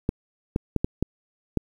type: clicks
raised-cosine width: 3 ms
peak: -9 dBFS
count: 6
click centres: 0.091 / 0.561 / 0.763 / 0.845 / 1.026 / 1.573 s
effects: 8-bit